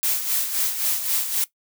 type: noise with tremolo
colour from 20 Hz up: blue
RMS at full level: -21 dBFS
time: 0.03-1.44 s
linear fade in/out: 0 ms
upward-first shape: sine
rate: 3.8 Hz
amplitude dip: 60%
effects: noise-tail reverb RT60 0.1 s tail -17 dB re dry